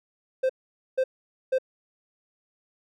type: tone bursts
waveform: triangle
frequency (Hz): 521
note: C5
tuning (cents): -7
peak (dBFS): -18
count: 3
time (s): 0.43-1.585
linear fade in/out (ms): 10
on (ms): 65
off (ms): 480
effects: none